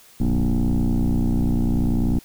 sine tone with frequency modulation, 105 Hz, G#2, 19 cents sharp, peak -14 dBFS, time 0.2-2.19 s, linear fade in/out 5 ms, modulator 60.4 Hz, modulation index 3, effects tanh soft clip ceiling -16 dBFS + white hiss -50 dBFS RMS until 2.24 s

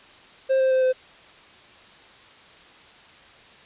triangle tone with pitch steps, 530 / 524.8 / 519.7 / 514.6 Hz, C5 / C5 / C5 / C5, +22 / +5 / -12 / -29 cents, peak -15 dBFS, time 0.49-0.93 s, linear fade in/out 20 ms, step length 110 ms, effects white hiss -49 dBFS RMS until 3.65 s + resampled to 8000 Hz

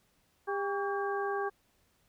harmonic tone with a mistuned harmonic, 400.2 Hz, G4, 36 cents sharp, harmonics 1 / 2 / 3 / 4, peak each -33 / -36 / -38 / -39 dBFS, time 0.47-1.5 s, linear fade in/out 20 ms, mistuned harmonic 3, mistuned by -94 cents, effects pink hiss -71 dBFS RMS until 2.08 s

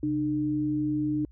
sine tone pair together, 134.5 / 301.9 Hz, C3 / D4, +48 / +48 cents, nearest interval octave + major second, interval 1400 cents, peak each -33 / -25 dBFS, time 0.03-1.25 s, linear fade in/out 2 ms, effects added 60 Hz sine -49 dBFS peak until 1.31 s

